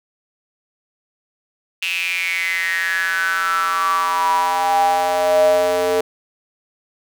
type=tone with high-pass filter sweep; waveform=square; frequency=88.9 Hz; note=F2; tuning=31 cents sharp; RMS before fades=-18 dBFS; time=1.82-6.01 s; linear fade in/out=5 ms; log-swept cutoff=2700 to 490 Hz; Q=9.5; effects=none